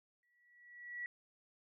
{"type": "tone with exponential growth", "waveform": "sine", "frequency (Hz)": 1937, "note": "B6", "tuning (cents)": -34, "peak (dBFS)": -38, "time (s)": [0.23, 1.06], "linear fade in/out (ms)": 1, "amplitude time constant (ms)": 180, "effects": []}